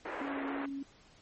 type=band-pass noise; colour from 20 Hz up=pink; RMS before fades=-40 dBFS; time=0.05-0.66 s; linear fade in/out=5 ms; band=340 to 2100 Hz; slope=24 dB/octave
type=tone with vibrato; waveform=sine; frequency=277.2 Hz; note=C#4; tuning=in tune; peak=-36 dBFS; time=0.21-0.83 s; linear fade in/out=5 ms; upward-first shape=triangle; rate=3.2 Hz; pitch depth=15 cents each way
effects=pink hiss -61 dBFS RMS until 1.21 s + MP3 32 kbps